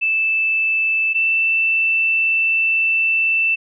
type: tone pair in turn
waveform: sine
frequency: 2637 / 2661 Hz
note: E7 / E7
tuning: 0 / +16 cents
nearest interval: unison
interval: 16 cents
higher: second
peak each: -15 / -14 dBFS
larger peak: second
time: 0.01-1.14 / 1.14-3.56 s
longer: second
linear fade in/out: 20 ms
effects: none